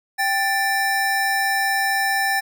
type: tone pair together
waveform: square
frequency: 784 / 1768.7 Hz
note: G5 / A6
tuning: 0 / +9 cents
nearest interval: octave + major second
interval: 1409 cents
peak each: -23 / -21 dBFS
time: 0.18-2.41 s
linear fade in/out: 20 ms
effects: none